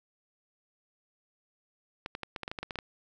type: clicks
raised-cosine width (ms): 0.3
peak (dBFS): -20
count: 12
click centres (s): 2.061 / 2.151 / 2.233 / 2.362 / 2.433 / 2.479 / 2.515 / 2.588 / 2.63 / 2.708 / 2.757 / 2.788
effects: none